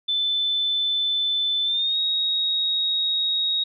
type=tone with pitch glide; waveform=sine; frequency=3520 to 3773 Hz; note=A7 to A#7; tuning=0 to +20 cents; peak=-20 dBFS; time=0.08-3.64 s; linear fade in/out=10 ms; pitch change=+120 cents; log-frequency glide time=1.64-1.98 s; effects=none